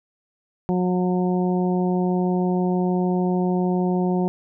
harmonic tone, 181.3 Hz, F#3, 35 cents flat, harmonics 1 / 2 / 3 / 4 / 5, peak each -20 / -24 / -33 / -30 / -34 dBFS, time 0.69-4.28 s, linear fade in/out 0 ms, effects none

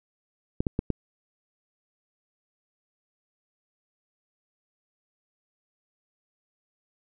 clicks, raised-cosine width 3 ms, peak -12 dBFS, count 4, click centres 0.605 / 0.668 / 0.791 / 0.903 s, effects none

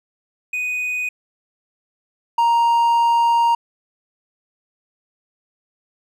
triangle tone pair in turn, 2489 / 934.4 Hz, D#7 / A#5, 0 / +4 cents, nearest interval octave + perfect fourth, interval 1696 cents, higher first, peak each -19 / -11 dBFS, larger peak second, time 0.53-1.09 / 2.38-3.55 s, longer second, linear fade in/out 5 ms, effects none

